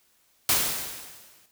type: noise with exponential decay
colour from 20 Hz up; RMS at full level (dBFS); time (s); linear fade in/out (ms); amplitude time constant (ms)
white; -20; 0.49-1.46; 2; 210
effects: white hiss -65 dBFS RMS until 1.51 s